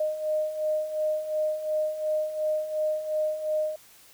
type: beating tone pair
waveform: sine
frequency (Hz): 614 / 616.8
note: D#5 / D#5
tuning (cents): -23 / -15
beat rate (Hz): 2.8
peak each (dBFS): -32 / -26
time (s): 0-3.76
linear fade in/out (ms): 5
effects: white hiss -54 dBFS RMS until 4.13 s